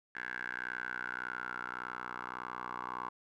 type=tone with band-pass filter sweep; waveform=10% pulse; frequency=61.74 Hz; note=B1; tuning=in tune; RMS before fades=-41 dBFS; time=0.15-3.09 s; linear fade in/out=5 ms; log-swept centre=1700 to 1100 Hz; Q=7.6; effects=none